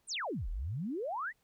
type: exponential two-way sweep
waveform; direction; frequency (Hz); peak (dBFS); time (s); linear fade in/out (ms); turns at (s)
sine; down then up; 10010 to 35.98 to 2056; -34; 0.07-1.33; 50; 0.49
effects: pink hiss -75 dBFS RMS until 1.43 s